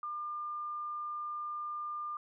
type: tone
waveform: sine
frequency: 1200 Hz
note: D6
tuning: 37 cents sharp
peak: -36 dBFS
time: 0.03-2.17 s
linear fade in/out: 2 ms
effects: none